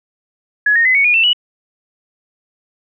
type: tone with pitch steps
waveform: sine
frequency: 1687 / 1850.3 / 2030 / 2226 / 2442 / 2678 / 2937 Hz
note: G#6 / A#6 / B6 / C#7 / D#7 / E7 / F#7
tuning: +27 / -13 / +47 / +7 / -33 / +27 / -13 cents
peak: -9 dBFS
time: 0.66-1.332 s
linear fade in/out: 5 ms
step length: 96 ms
effects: none

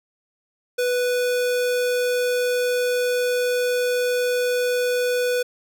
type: tone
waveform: square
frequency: 493.9 Hz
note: B4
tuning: in tune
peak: -20 dBFS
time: 0.78-5.43 s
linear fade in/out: 10 ms
effects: 10-bit

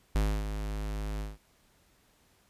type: tone with ADSR envelope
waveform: square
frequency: 51.91 Hz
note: G#1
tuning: in tune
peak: -24 dBFS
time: 0.15-1.38 s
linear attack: 6 ms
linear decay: 280 ms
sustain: -9 dB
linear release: 180 ms
effects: pink hiss -66 dBFS RMS until 2.49 s + resampled to 32000 Hz

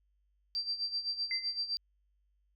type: tone with tremolo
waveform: sine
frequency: 4699 Hz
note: D8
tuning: in tune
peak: -30 dBFS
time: 0.55-1.77 s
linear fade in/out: 0 ms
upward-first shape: sine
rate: 7.8 Hz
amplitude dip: 75%
type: tone with exponential decay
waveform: sine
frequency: 2064 Hz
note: C7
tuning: 24 cents flat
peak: -32 dBFS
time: 1.31-1.58 s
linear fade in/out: 1 ms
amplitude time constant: 58 ms
effects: added 50 Hz sine -70 dBFS peak until 2.55 s

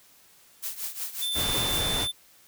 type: noise with tremolo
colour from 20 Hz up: blue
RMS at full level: -31 dBFS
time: 0.62-1.82 s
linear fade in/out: 20 ms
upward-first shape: triangle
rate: 5.5 Hz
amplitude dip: 85%
type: tone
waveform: square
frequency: 3540 Hz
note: A7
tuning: 10 cents sharp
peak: -28 dBFS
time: 1.21-2.12 s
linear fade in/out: 20 ms
type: noise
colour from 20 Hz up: pink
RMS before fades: -30 dBFS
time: 1.34-2.08 s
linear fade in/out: 50 ms
effects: white hiss -57 dBFS RMS until 2.47 s

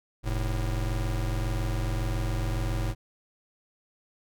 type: tone pair together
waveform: square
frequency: 43.62 / 109.1 Hz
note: F1 / A2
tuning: -1 / -14 cents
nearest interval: octave + major third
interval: 1587 cents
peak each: -29 / -31 dBFS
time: 0.23-2.95 s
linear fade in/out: 50 ms
effects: none

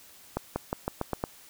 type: accelerating click train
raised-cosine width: 1 ms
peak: -14 dBFS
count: 7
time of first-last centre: 0.37-1.239 s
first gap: 190 ms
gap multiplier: 0.89
effects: white hiss -53 dBFS RMS until 1.49 s

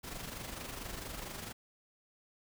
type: noise with amplitude modulation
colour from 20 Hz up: pink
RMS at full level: -41 dBFS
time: 0.03-1.53 s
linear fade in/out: 20 ms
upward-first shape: sine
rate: 24.4 Hz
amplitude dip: 55%
effects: none

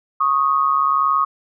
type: tone pair together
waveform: sine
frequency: 1103.1 / 1244.5 Hz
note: C#6 / D#6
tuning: -9 / 0 cents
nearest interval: major second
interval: 209 cents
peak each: -17 dBFS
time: 0.2-1.25 s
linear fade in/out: 10 ms
effects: none

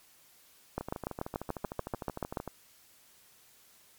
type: two click trains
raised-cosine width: 1 ms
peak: -23 / -18 dBFS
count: 23 / 12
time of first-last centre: 0.81-2.477 / 0.78-2.372 s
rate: 13.2 / 6.91 Hz
effects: white hiss -61 dBFS RMS until 3.98 s + MP3 96 kbps

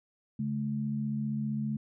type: tone pair together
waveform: sine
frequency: 140 / 215.3 Hz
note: C#3 / A3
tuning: +18 / -37 cents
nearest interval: perfect fifth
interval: 745 cents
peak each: -34 / -31 dBFS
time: 0.39-1.77 s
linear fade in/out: 5 ms
effects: none

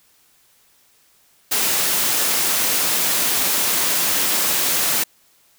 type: high-pass noise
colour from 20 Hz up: white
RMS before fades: -19 dBFS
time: 1.51-5.04 s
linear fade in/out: 10 ms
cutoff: 150 Hz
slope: 12 dB/octave
effects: white hiss -57 dBFS RMS until 5.58 s

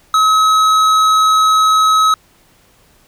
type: tone with tanh clipping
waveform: triangle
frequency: 1281 Hz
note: E6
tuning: 50 cents flat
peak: -10 dBFS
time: 0.14-2.14 s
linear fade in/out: 2 ms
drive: 17 dB
effects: pink hiss -51 dBFS RMS until 3.07 s

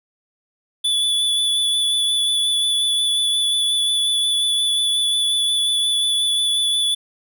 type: tone with vibrato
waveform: square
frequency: 3453 Hz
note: A7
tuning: 33 cents flat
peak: -17 dBFS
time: 0.84-6.95 s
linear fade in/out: 10 ms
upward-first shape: sine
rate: 5.6 Hz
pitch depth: 14 cents each way
effects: none

